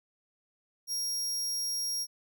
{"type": "tone", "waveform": "sawtooth", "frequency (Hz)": 5600, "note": "F8", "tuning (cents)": 4, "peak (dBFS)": -28, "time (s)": [0.87, 2.07], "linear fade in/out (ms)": 50, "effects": []}